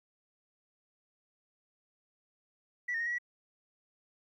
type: tone with pitch steps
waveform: sine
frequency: 1955 / 1835 / 1867 / 1916 / 1939 Hz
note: B6 / A#6 / A#6 / A#6 / B6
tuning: -18 / -28 / +2 / +47 / -32 cents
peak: -30 dBFS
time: 2.88-3.185 s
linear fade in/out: 10 ms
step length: 61 ms
effects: tanh soft clip ceiling -27 dBFS + 12-bit